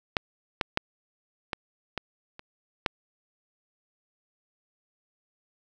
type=clicks; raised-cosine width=0.3 ms; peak=-7 / -8 / -7 / -13 / -14 / -26 / -7 dBFS; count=7; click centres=0.168 / 0.612 / 0.774 / 1.532 / 1.977 / 2.394 / 2.862 s; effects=none